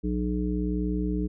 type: harmonic tone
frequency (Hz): 60.8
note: B1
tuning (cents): -26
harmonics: 1 / 3 / 5 / 7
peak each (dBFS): -29 / -29 / -30 / -36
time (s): 0.03-1.28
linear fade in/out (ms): 20
effects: none